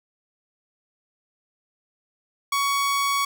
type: tone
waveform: sawtooth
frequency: 1120 Hz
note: C#6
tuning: 18 cents sharp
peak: -17 dBFS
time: 2.52-3.25 s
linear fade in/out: 5 ms
effects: none